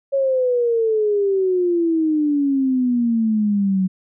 sine exponential sweep, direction down, 554.4 to 185 Hz, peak -15 dBFS, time 0.12-3.88 s, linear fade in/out 20 ms, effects none

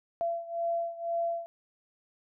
sine beating tone pair, 677 / 679 Hz, E5 / F5, +46 / -49 cents, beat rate 2 Hz, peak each -31 / -34 dBFS, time 0.21-1.46 s, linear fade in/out 0 ms, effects none

